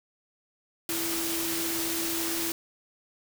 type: tone in noise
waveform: sine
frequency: 332.2 Hz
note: E4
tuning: 13 cents sharp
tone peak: -33 dBFS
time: 0.89-2.52 s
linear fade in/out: 2 ms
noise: white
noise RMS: -31 dBFS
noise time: 0.89-2.52 s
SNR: -5 dB
effects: none